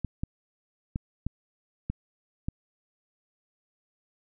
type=clicks; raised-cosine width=5 ms; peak=-17 dBFS; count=6; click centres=0.047 / 0.235 / 0.959 / 1.266 / 1.9 / 2.485 s; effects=none